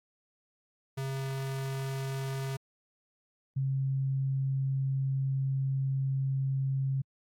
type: tone pair in turn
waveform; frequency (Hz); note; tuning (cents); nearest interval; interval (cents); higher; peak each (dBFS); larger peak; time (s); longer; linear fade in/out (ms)
square / sine; 134.8 / 134.8; C#3 / C#3; -48 / -48; unison; 0; neither; -33 / -27; second; 0.97-2.57 / 3.56-7.02; second; 10
effects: AAC 64 kbps